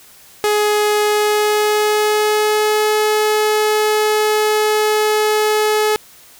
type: tone with pitch glide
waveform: sawtooth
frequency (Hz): 419.8 to 426.9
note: G#4 to G#4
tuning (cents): +19 to +48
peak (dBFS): -9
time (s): 0.44-5.96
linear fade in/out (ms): 0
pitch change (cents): +29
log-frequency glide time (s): 1.02-2.93
effects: white hiss -44 dBFS RMS until 6.39 s